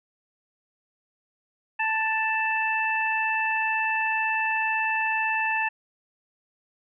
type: harmonic tone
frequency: 882 Hz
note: A5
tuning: 4 cents sharp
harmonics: 1 / 2 / 3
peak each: -27 / -27 / -27 dBFS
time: 1.79-5.69 s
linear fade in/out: 10 ms
effects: none